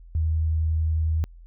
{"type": "tone with vibrato", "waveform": "sine", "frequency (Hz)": 79.6, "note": "D#2", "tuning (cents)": 40, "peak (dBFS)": -20, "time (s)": [0.15, 1.24], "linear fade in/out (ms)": 0, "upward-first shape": "triangle", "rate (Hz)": 11, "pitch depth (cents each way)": 9, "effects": ["added 42 Hz sine -43 dBFS peak until 1.46 s"]}